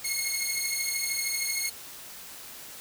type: beating tone pair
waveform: 10% pulse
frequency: 2161 / 2174 Hz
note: C#7 / C#7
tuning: -45 / -34 cents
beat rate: 13 Hz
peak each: -21 / -22 dBFS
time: 0.04-1.7 s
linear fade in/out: 10 ms
effects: white hiss -44 dBFS RMS until 2.8 s